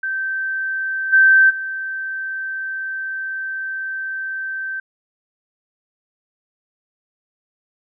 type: tone with level steps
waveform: sine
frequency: 1554 Hz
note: G6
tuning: 16 cents flat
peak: -20 / -8 / -23 dBFS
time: 0.03-4.8 s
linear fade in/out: 5 ms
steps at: 1.12 / 1.49 s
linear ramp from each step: 20 ms
effects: none